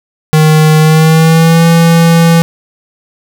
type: tone with pitch glide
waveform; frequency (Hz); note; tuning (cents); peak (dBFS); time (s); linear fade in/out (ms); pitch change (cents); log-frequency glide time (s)
square; 155.56 to 166.73; D#3 to E3; 0 to +20; -4; 0.33-2.42; 0; +120; 0.79-1.66
effects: none